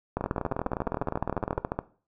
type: two click trains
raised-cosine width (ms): 1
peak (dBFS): -15 / -13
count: 28 / 24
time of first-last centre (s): 0.21-1.581 / 0.17-1.79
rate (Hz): 19.7 / 14.2
effects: noise-tail reverb RT60 0.4 s tail -17 dB re dry